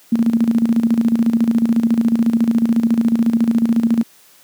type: tone with tremolo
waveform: sine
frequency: 230 Hz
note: A#3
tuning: 23 cents flat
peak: -9 dBFS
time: 0.12-4.03 s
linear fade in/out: 5 ms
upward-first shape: square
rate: 14 Hz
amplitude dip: 65%
effects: white hiss -49 dBFS RMS until 4.43 s + high-pass 150 Hz 12 dB/octave